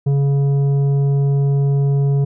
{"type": "tone with tanh clipping", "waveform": "sine", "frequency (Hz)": 140, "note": "C#3", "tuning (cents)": 18, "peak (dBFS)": -14, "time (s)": [0.06, 2.25], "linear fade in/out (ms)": 10, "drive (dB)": 8, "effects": []}